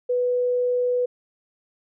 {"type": "tone", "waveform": "sine", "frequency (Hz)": 493.9, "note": "B4", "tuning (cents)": 0, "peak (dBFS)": -19, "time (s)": [0.09, 1.06], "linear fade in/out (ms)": 10, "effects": []}